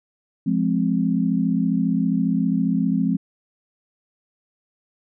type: chord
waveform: sine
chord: F minor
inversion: none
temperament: just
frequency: 174.61 / 209.5 / 261.9 Hz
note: F3 / Ab3 / C4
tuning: 0 / +15 / +2 cents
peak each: -22 dBFS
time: 0.46-3.17 s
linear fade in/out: 10 ms
effects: none